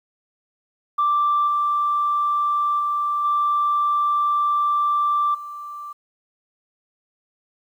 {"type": "tone with level steps", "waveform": "sine", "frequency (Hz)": 1174.7, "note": "D6", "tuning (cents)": 0, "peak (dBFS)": [-15, -17, -19, -16, -31], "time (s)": [0.98, 5.93], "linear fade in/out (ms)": 10, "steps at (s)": [1.47, 2.79, 3.24, 5.34], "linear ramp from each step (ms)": 10, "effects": ["tanh soft clip ceiling -12 dBFS", "9-bit"]}